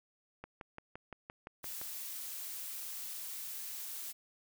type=click train; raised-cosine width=0.5 ms; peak=-30 dBFS; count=9; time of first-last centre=0.44-1.815 s; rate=5.82 Hz
type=noise; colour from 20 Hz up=blue; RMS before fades=-43 dBFS; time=1.63-4.13 s; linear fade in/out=20 ms
effects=none